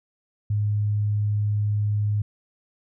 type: tone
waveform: sine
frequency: 104.3 Hz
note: G#2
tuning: 8 cents sharp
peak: -20 dBFS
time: 0.5-2.22 s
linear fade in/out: 5 ms
effects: none